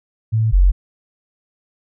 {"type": "tone pair in turn", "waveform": "sine", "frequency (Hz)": [110.8, 45.88], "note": ["A2", "F#1"], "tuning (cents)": [13, -14], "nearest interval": "octave + minor third", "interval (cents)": 1527, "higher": "first", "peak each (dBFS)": [-13, -8], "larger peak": "second", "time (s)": [[0.32, 0.52], [0.52, 0.72]], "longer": "neither", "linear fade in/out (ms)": 20, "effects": []}